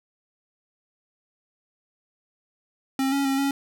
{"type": "tone with pitch steps", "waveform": "square", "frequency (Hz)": [267.9, 278, 270.4, 277.1], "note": ["C4", "C#4", "C#4", "C#4"], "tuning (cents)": [41, 5, -43, -1], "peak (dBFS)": -22, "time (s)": [2.99, 3.51], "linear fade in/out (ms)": 2, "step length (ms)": 130, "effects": []}